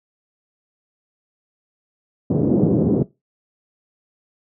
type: band-pass noise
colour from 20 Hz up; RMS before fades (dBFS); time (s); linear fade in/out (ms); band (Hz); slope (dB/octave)
pink; -17; 2.3-3.03; 5; 130 to 450; 24
effects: noise-tail reverb RT60 0.2 s tail -18 dB re dry